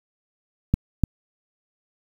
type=clicks; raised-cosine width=5 ms; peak=-5 dBFS; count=2; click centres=0.74 / 1.037 s; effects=7-bit